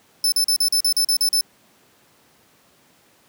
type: tone bursts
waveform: sawtooth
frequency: 5270 Hz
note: E8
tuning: 1 cent flat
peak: -13 dBFS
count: 10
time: 0.24-1.41 s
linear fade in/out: 2 ms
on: 81 ms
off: 40 ms
effects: pink hiss -56 dBFS RMS until 3.28 s + high-pass 150 Hz 12 dB/octave